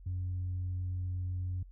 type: tone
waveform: sine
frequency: 90.8 Hz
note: F#2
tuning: 32 cents flat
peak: -31 dBFS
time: 0.06-1.63 s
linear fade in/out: 5 ms
effects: tanh soft clip ceiling -30 dBFS + added 45 Hz sine -49 dBFS peak until 1.71 s